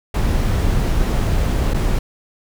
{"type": "noise with dropouts", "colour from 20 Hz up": "brown", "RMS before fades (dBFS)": -17, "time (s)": [0.14, 1.99], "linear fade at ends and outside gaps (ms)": 5, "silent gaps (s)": [1.737, 1.743], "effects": []}